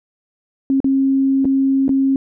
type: tone with dropouts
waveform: sine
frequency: 270 Hz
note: C#4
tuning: 45 cents flat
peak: -12 dBFS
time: 0.7-2.16 s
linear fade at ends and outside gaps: 1 ms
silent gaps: 0.803-0.844 / 1.446-1.453 / 1.881-1.892 s
effects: none